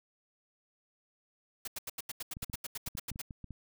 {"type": "noise bursts", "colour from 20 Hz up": "white", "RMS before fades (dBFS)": -39, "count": 15, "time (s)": [1.65, 3.217], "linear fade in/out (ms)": 5, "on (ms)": 27, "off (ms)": 83}
{"type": "clicks", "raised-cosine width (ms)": 5, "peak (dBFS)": -31, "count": 11, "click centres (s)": [2.369, 2.429, 2.498, 2.541, 2.876, 2.952, 3.116, 3.159, 3.308, 3.443, 3.507]}
{"effects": []}